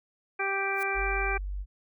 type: harmonic tone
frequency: 392 Hz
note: G4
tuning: in tune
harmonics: 1 / 2 / 3 / 4 / 5 / 6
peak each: -34 / -34 / -36 / -33 / -40 / -31 dBFS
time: 0.39-1.38 s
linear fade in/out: 10 ms
type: noise with exponential growth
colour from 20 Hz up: blue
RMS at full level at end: -39 dBFS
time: 0.71-0.83 s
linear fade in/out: 2 ms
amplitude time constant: 24 ms
type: tone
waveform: sine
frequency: 48.33 Hz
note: G1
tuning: 24 cents flat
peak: -31 dBFS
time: 0.94-1.66 s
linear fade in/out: 50 ms
effects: none